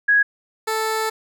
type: tone pair in turn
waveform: sine / 15% pulse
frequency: 1661.2 / 440 Hz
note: G#6 / A4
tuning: 0 / 0 cents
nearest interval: octave + major seventh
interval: 2300 cents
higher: first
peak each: -12 / -14 dBFS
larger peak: first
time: 0.08-0.23 / 0.67-1.1 s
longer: second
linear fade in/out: 10 ms
effects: none